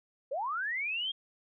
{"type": "linear sweep", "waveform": "sine", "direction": "up", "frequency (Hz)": [493.9, 3267], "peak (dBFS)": -31, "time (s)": [0.31, 1.12], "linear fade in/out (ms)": 10, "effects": []}